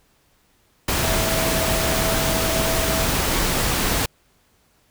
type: tone in noise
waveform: sine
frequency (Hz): 652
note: E5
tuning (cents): -19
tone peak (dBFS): -26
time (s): 1.03-3.06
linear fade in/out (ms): 5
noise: pink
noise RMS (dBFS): -21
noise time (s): 0.88-4.06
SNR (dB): -8
effects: pink hiss -61 dBFS RMS until 4.9 s